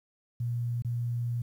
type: tone with dropouts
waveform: sine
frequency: 119.4 Hz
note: A#2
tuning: 42 cents sharp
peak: -28 dBFS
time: 0.4-1.42 s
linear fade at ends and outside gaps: 5 ms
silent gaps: 0.822-0.847 s
effects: 10-bit